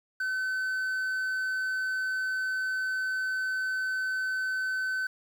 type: tone with quantisation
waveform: triangle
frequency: 1522 Hz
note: F#6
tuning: 48 cents sharp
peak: -26 dBFS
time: 0.2-5.07 s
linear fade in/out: 5 ms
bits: 9
effects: none